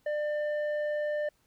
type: tone with low-pass filter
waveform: square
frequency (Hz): 597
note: D5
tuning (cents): +28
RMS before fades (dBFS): -31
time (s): 0.06-1.29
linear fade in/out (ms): 5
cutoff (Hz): 1300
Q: 4.6
effects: pink hiss -70 dBFS RMS until 1.46 s